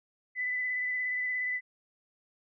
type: tone with vibrato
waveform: sine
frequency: 2000 Hz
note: B6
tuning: 21 cents sharp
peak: -29 dBFS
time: 0.35-1.61 s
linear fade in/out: 50 ms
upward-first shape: square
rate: 17 Hz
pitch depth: 12 cents each way
effects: none